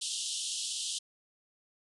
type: band-pass noise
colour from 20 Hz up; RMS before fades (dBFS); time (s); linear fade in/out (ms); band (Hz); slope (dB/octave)
pink; -36; 0.01-0.99; 10; 2900 to 10000; 96
effects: none